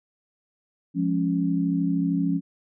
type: chord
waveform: sine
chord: Db major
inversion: first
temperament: equal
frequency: 174.61 / 207.7 / 277.2 Hz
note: F3 / Ab3 / Db4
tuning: 0 / 0 / 0 cents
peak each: -24 / -30 / -24 dBFS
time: 0.94-2.41 s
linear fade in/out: 50 ms
effects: none